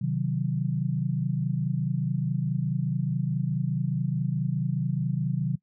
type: chord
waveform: sine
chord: C diminished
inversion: none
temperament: equal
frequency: 130.81 / 155.56 / 185 Hz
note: C3 / Eb3 / Gb3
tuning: 0 / 0 / 0 cents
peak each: -28 / -28 / -30 dBFS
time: 0.01-5.56 s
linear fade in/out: 10 ms
effects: noise-tail reverb RT60 0.1 s tail -21 dB re dry